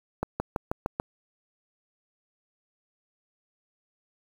accelerating click train, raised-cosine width 1 ms, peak -13 dBFS, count 6, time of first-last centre 0.23-0.999 s, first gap 170 ms, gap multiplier 0.95, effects 7-bit

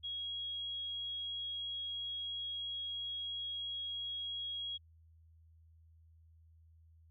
sine tone, 3301 Hz, G#7, 11 cents flat, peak -38 dBFS, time 0.03-4.78 s, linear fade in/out 20 ms, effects added 81 Hz sine -60 dBFS peak until 7.1 s

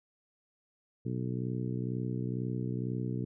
harmonic tone, 62.1 Hz, B1, 10 cents sharp, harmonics 2 / 3 / 4 / 5 / 6 / 7, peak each -34 / -38 / -40 / -42 / -44 / -45 dBFS, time 1.05-3.25 s, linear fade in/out 10 ms, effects none

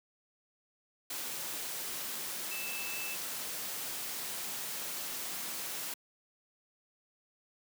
sine tone in noise, 2637 Hz, E7, in tune, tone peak -40 dBFS, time 2.51-3.15 s, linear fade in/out 5 ms, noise white, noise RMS -39 dBFS, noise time 1.1-5.94 s, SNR -4 dB, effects high-pass 150 Hz 12 dB/octave

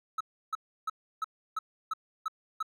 triangle tone bursts, 1296 Hz, E6, 30 cents flat, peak -27 dBFS, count 8, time 0.18-2.628 s, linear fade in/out 5 ms, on 26 ms, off 320 ms, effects none

